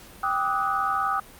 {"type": "tone cluster", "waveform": "sine", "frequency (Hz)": [786, 1184, 1264, 1477], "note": ["G5", "D6", "D#6", "F#6"], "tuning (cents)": [4, 14, 27, -3], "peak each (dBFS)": [-28, -29, -25, -32], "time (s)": [0.23, 1.2], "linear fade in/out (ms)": 5, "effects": ["pink hiss -47 dBFS RMS until 1.39 s", "Opus 48 kbps"]}